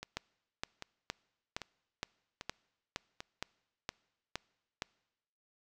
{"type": "two click trains", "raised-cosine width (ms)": 0.2, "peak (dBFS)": [-24, -18], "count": [5, 11], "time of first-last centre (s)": [[0.03, 3.205], [0.17, 4.821]], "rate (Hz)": [1.26, 2.15], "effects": ["noise-tail reverb RT60 1.0 s tail -25 dB re dry"]}